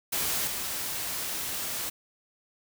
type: noise with level steps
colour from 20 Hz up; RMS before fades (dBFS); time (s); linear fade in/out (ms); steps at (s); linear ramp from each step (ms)
white; -29 / -33; 0.12-1.9; 10; 0.47; 5
effects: none